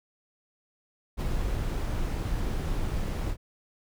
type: noise with ADSR envelope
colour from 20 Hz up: brown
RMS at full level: -26 dBFS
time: 1.17-3.37 s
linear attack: 39 ms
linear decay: 16 ms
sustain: -3 dB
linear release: 68 ms
effects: none